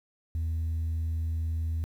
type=tone; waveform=sine; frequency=81.1 Hz; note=E2; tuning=28 cents flat; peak=-25 dBFS; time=0.35-1.84 s; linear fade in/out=0 ms; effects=tanh soft clip ceiling -26 dBFS + 10-bit